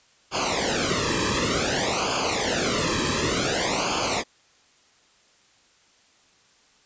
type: noise with flanger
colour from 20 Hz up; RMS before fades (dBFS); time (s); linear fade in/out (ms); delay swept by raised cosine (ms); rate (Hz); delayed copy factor
pink; -24; 0.31-4.24; 50; 0.52 to 1.41; 0.55; -1
effects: white hiss -59 dBFS RMS until 6.85 s + resampled to 16000 Hz